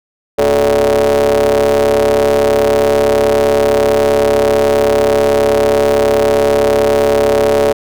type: ring-modulated tone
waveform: 40% pulse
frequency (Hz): 69.3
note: C#2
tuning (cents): 0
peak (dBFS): -5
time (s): 0.38-7.73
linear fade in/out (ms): 10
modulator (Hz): 502
effects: none